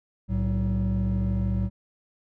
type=tone cluster; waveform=triangle; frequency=63.4 / 109.7 / 189.4 Hz; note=B1 / A2 / F#3; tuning=+46 / -5 / +41 cents; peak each=-24 dBFS; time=0.28-1.7 s; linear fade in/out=50 ms; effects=tanh soft clip ceiling -16 dBFS